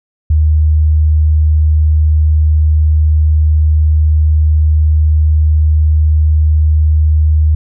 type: tone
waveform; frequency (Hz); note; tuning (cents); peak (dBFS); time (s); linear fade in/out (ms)
sine; 77; D#2; -17; -6; 0.3-7.55; 5
effects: none